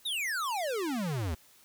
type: exponential sweep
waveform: square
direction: down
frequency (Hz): 3900 to 73.42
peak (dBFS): -31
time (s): 0.05-1.35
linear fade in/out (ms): 10
effects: white hiss -60 dBFS RMS until 1.64 s